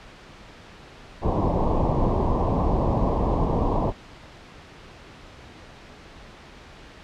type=low-pass noise; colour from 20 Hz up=pink; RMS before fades=-22 dBFS; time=1.21-3.93 s; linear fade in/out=50 ms; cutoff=1100 Hz; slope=96 dB/octave; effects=pink hiss -45 dBFS RMS until 7.03 s + low-pass 4000 Hz 12 dB/octave